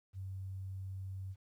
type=tone; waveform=sine; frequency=95.4 Hz; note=G2; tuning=47 cents flat; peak=-40 dBFS; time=0.13-1.36 s; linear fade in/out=50 ms; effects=12-bit